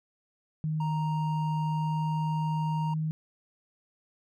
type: tone with pitch glide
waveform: sine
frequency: 155.56 to 156.64 Hz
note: D#3 to D#3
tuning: 0 to +12 cents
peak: -27 dBFS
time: 0.64-3.11 s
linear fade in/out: 0 ms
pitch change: +12 cents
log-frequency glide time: 1.62-2.03 s
type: tone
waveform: triangle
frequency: 933 Hz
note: A#5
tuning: 1 cent sharp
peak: -31 dBFS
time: 0.8-2.94 s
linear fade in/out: 5 ms
effects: none